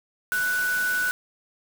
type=tone in noise; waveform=sine; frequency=1484 Hz; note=F#6; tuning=5 cents sharp; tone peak=-22 dBFS; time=0.32-1.11 s; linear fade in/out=0 ms; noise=white; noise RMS=-34 dBFS; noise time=0.32-1.11 s; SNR=+9 dB; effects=none